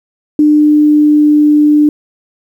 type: tone with pitch glide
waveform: sine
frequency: 300 to 298.1 Hz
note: D4 to D4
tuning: +37 to +26 cents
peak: -4 dBFS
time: 0.39-1.89 s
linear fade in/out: 2 ms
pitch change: -11 cents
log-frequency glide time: 0.58-1.48 s
effects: 7-bit